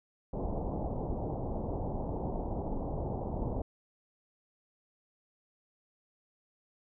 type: low-pass noise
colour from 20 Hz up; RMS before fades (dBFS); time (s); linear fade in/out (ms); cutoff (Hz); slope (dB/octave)
pink; -35; 0.33-3.62; 5; 880; 48
effects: none